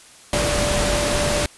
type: tone in noise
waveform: sine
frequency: 587.3 Hz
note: D5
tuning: in tune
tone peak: -23 dBFS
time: 0.33-1.46 s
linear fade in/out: 2 ms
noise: pink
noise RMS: -21 dBFS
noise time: 0.33-1.46 s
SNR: -5 dB
effects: white hiss -46 dBFS RMS until 1.57 s + resampled to 24000 Hz